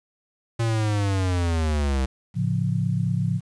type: linear sweep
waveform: square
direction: down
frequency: 116.6 to 64 Hz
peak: -21 dBFS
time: 0.59-2.06 s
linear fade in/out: 10 ms
type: chord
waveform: sine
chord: A augmented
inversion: none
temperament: equal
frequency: 110 / 138.59 / 174.61 Hz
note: A2 / C#3 / E#3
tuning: 0 / 0 / 0 cents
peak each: -25 dBFS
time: 2.34-3.41 s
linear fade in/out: 50 ms
effects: resampled to 22050 Hz + 9-bit